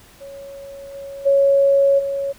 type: tone with level steps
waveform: sine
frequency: 554.4 Hz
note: C#5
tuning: in tune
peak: -33 / -30 / -11 / -20 dBFS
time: 0.2-2.33 s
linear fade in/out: 20 ms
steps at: 0.93 / 1.25 / 1.98 s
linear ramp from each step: 20 ms
effects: pink hiss -48 dBFS RMS until 2.38 s